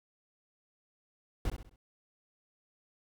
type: noise with echo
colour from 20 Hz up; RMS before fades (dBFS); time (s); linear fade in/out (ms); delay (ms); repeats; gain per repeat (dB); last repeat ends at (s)
brown; -31; 1.45-1.5; 2; 65; 4; -8; 1.76
effects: none